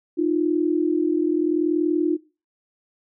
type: tone pair together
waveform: sine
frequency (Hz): 308.5 / 349.2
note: D#4 / F4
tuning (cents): -15 / 0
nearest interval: major second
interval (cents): 215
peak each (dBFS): -21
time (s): 0.17-2.17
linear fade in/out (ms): 20
effects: noise-tail reverb RT60 0.3 s tail -19 dB re dry